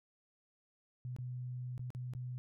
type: tone with dropouts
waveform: sine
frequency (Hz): 125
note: B2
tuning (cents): +21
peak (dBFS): -39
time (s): 1.05-2.38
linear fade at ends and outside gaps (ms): 0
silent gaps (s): 1.164-1.186 / 1.779-1.794 / 1.904-1.949 / 2.136-2.15
effects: none